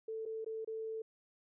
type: tone with dropouts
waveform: sine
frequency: 443.2 Hz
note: A4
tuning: 13 cents sharp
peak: -38 dBFS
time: 0.08-1.02 s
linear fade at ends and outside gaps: 5 ms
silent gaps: 0.254-0.26 / 0.446-0.462 / 0.647-0.674 s
effects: none